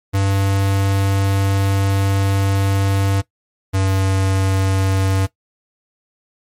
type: tone pair in turn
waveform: square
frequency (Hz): 98 / 96.04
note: G2 / G2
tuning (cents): 0 / -35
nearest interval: unison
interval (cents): 35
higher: first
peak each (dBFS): -15 / -15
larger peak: neither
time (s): 0.13-3.22 / 3.73-5.27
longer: first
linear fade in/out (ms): 20
effects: noise-tail reverb RT60 0.1 s tail -17 dB re dry + MP3 64 kbps